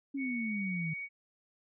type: exponential sweep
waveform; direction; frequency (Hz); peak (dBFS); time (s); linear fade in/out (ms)
sine; down; 281.8 to 155.1; -33; 0.14-0.94; 10
type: tone with pitch glide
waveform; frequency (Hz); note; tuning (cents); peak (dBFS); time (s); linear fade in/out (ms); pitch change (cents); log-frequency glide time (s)
sine; 2224 to 2242; C#7 to C#7; +5 to +19; -37; 0.17-1.09; 50; +14; 0.46-0.53
effects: none